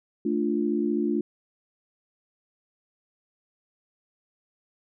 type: chord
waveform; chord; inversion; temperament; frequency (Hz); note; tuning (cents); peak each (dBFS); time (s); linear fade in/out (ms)
sine; D minor; second; equal with one note detuned; 221.7 / 293.7 / 349.2; A3 / D4 / F4; +13 / 0 / 0; -27; 0.25-1.21; 5
effects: none